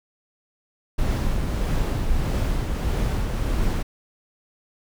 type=noise with tremolo; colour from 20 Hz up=brown; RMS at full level=-21 dBFS; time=0.98-3.83 s; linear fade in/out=10 ms; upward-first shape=triangle; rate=1.6 Hz; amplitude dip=35%; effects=none